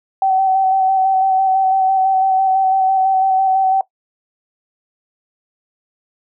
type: tone with vibrato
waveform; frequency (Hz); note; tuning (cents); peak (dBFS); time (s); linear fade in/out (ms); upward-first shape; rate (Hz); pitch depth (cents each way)
sine; 764; G5; -45; -11; 0.22-3.81; 2; square; 6; 17
effects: noise-tail reverb RT60 0.1 s tail -18 dB re dry